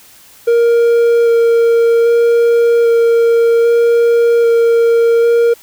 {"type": "tone with vibrato", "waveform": "triangle", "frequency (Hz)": 466.2, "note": "A#4", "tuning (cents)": 0, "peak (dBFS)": -5, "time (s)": [0.47, 5.54], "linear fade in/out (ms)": 10, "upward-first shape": "square", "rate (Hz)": 0.63, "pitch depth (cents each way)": 8, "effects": ["white hiss -42 dBFS RMS until 5.62 s"]}